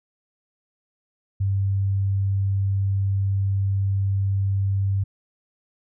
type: tone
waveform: sine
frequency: 98 Hz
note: G2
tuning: in tune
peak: -19 dBFS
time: 1.4-5.04 s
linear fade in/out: 10 ms
effects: none